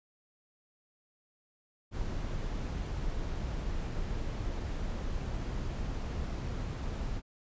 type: noise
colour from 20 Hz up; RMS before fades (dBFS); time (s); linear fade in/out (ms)
brown; -35; 1.91-7.22; 50
effects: resampled to 16000 Hz